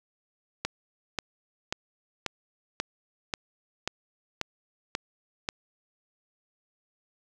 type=click train; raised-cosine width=0.2 ms; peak=-11 dBFS; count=10; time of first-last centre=0.65-5.489 s; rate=1.86 Hz; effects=none